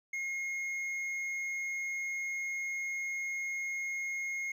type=tone with hard clipping; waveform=triangle; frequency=2150 Hz; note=C7; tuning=47 cents sharp; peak=-35 dBFS; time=0.13-4.52 s; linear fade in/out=5 ms; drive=8 dB; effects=none